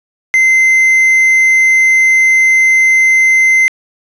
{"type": "tone", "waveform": "triangle", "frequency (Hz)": 2070, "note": "C7", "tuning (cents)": -19, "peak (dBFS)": -4, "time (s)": [0.34, 3.68], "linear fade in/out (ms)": 0, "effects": ["resampled to 22050 Hz", "7-bit"]}